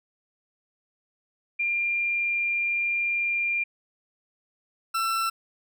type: tone pair in turn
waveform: sine / 40% pulse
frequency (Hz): 2393 / 1340.7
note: D7 / E6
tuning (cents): +32 / +29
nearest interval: minor seventh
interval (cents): 1003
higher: first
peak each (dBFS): -23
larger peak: neither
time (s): 1.59-3.64 / 4.94-5.3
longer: first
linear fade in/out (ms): 10
effects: none